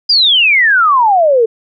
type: exponential sweep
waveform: sine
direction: down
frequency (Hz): 4978 to 435.3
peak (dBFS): -6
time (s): 0.09-1.46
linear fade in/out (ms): 10
effects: none